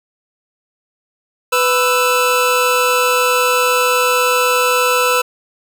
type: tone pair together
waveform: 25% pulse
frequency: 497.5 / 1322.8 Hz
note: B4 / E6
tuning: +13 / +6 cents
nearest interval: octave + perfect fourth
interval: 1693 cents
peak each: -11 dBFS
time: 1.52-5.22 s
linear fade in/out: 10 ms
effects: none